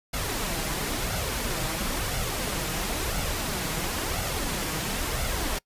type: noise with flanger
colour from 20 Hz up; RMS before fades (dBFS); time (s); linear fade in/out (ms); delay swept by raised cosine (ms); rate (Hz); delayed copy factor
pink; -29; 0.13-5.59; 10; 1.4 to 6.4; 0.98; +0.5
effects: noise-tail reverb RT60 0.1 s tail -25 dB re dry + resampled to 32000 Hz